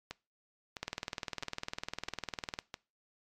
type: two click trains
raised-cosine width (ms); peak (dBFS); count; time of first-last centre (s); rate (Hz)
0.2; -22 / -18; 5 / 36; 0.11-2.742 / 0.83-2.589; 1.52 / 19.9
effects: noise-tail reverb RT60 0.3 s tail -22 dB re dry + MP3 96 kbps